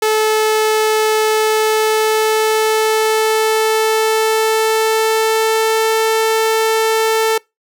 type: tone with pitch glide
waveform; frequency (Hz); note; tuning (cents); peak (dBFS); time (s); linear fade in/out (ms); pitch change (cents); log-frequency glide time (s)
sawtooth; 434.1 to 443.5; A4 to A4; -23 to +14; -8; 0.02-7.38; 5; +37; 1.24-5.94
effects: noise-tail reverb RT60 0.2 s tail -24 dB re dry